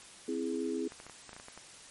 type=chord; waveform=sine; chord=C augmented; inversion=none; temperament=equal; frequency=261.6 / 329.6 / 415.3 Hz; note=C4 / E4 / G#4; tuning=0 / 0 / 0 cents; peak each=-36 dBFS; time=0.28-0.88 s; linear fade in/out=5 ms
type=clicks; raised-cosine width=0.5 ms; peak=-32 dBFS; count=10; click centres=0.921 / 1.001 / 1.066 / 1.097 / 1.293 / 1.331 / 1.365 / 1.399 / 1.484 / 1.576 s
effects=white hiss -52 dBFS RMS until 1.9 s + MP3 48 kbps